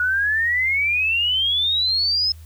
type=exponential sweep; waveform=sine; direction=up; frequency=1450 to 5200 Hz; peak=-17 dBFS; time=0-2.32 s; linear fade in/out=2 ms; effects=added 80 Hz sine -38 dBFS peak until 2.45 s + white hiss -54 dBFS RMS until 2.45 s